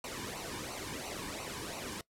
pink noise with flanger, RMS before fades -41 dBFS, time 0.04-2.01 s, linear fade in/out 2 ms, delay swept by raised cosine 0.58 to 1.55 ms, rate 2.9 Hz, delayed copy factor -0.75, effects noise-tail reverb RT60 0.1 s tail -20 dB re dry + low-pass 11000 Hz 12 dB/octave

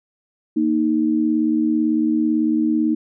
sine tone pair together, 233.1 / 311.1 Hz, A#3 / D#4, 0 / 0 cents, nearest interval perfect fourth, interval 500 cents, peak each -20 / -17 dBFS, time 0.56-2.95 s, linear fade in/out 10 ms, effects none

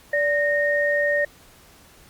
sine tone pair together, 582 / 1849.5 Hz, D5 / A#6, -16 / -14 cents, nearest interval octave + minor sixth, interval 2002 cents, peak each -21 dBFS, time 0.13-1.25 s, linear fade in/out 5 ms, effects pink hiss -51 dBFS RMS until 2.09 s + Opus 48 kbps

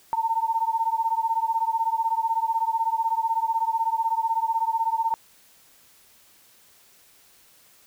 sine beating tone pair, 898 / 914 Hz, A5 / A#5, +35 / -34 cents, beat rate 16 Hz, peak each -24 / -25 dBFS, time 0.13-5.14 s, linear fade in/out 0 ms, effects white hiss -56 dBFS RMS until 7.86 s

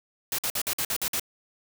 white noise bursts, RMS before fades -28 dBFS, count 8, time 0.32-1.197 s, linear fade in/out 2 ms, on 65 ms, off 51 ms, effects none

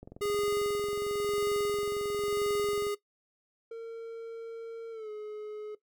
click train, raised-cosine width 2 ms, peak -32 dBFS, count 64, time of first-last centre 0.03-2.868 s, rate 22.2 Hz
square tone with tremolo, 411 Hz, G#4, 18 cents flat, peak -28 dBFS, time 0.21-2.95 s, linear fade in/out 10 ms, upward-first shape sine, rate 0.97 Hz, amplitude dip 35%
triangle tone with pitch glide, 456.9 to 423.8 Hz, A#4 to G#4, -35 to +35 cents, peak -35 dBFS, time 3.71-5.75 s, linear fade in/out 5 ms, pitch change -130 cents, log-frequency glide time 4.91-5.1 s
effects noise-tail reverb RT60 0.1 s tail -17 dB re dry

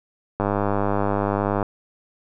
click train, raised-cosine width 1 ms, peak -8 dBFS, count 125, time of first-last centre 0.4-1.628 s, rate 101 Hz, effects none

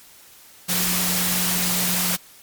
sine tone in noise, 179.6 Hz, F3, 49 cents sharp, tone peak -27 dBFS, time 0.68-2.17 s, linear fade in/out 20 ms, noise white, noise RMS -22 dBFS, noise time 0.68-2.17 s, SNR -8 dB, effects white hiss -48 dBFS RMS until 2.42 s + MP3 96 kbps

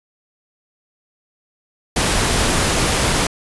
pink noise, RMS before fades -17 dBFS, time 1.96-3.27 s, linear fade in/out 5 ms, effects resampled to 24000 Hz

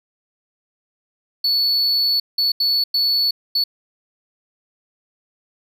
triangle tone bursts at uneven times, 4435 Hz, C#8, in tune, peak -14 dBFS, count 5, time 1.44-2.2 / 2.38-2.52 / 2.6-2.84 / 2.94-3.31 / 3.55-3.64 s, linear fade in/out 5 ms, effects none

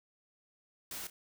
white noise with echo, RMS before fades -42 dBFS, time 0.91-1.07 s, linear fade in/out 2 ms, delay 30 ms, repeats 1, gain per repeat -14 dB, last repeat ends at 1.1 s, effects none

